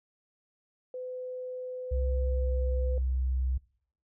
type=tone; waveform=sine; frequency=506 Hz; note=B4; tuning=42 cents sharp; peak=-35 dBFS; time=0.94-2.98 s; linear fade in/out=2 ms
type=tone with pitch glide; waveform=sine; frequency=65.41 to 64.25 Hz; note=C2 to C2; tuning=0 to -31 cents; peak=-26 dBFS; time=1.91-3.58 s; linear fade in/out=10 ms; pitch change=-31 cents; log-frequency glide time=2.11-2.65 s
effects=noise-tail reverb RT60 0.6 s tail -23 dB re dry